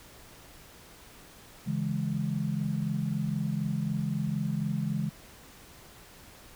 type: chord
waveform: sine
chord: C# minor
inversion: none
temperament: equal with one note detuned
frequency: 140.85 / 164.81 / 207.7 Hz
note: C#3 / E3 / G#3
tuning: +28 / 0 / 0 cents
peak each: -32 dBFS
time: 1.66-5.1 s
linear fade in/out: 20 ms
effects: pink hiss -52 dBFS RMS until 6.55 s